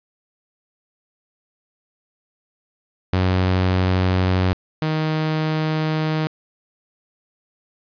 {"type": "tone pair in turn", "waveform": "sawtooth", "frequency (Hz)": [92.5, 156.33], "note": ["F#2", "D#3"], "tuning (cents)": [0, 9], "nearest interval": "major sixth", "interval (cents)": 909, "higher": "second", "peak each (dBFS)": [-12, -15], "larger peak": "first", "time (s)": [[3.13, 4.53], [4.82, 6.27]], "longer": "second", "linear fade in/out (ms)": 0, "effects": ["resampled to 11025 Hz", "9-bit"]}